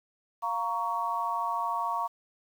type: chord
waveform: sine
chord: Bb minor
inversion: second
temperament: just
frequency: 699.2 / 932.3 / 1118.8 Hz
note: F5 / Bb5 / Db6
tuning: +2 / 0 / +16 cents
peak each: -35 / -31 / -31 dBFS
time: 0.42-2.08 s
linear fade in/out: 20 ms
effects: 9-bit